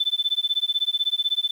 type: tone with tremolo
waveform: sine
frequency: 3520 Hz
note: A7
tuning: in tune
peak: -17 dBFS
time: 0-1.51 s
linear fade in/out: 5 ms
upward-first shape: sine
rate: 16 Hz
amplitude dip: 100%
effects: 8-bit